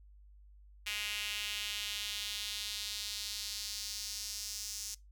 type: tone with high-pass filter sweep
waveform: sawtooth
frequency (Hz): 207.7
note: G#3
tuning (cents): 0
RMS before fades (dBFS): -40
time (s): 0.86-4.95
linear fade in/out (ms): 10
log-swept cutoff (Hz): 2600 to 5900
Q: 2.4
effects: noise-tail reverb RT60 0.2 s tail -21 dB re dry + added 50 Hz sine -55 dBFS peak until 5.11 s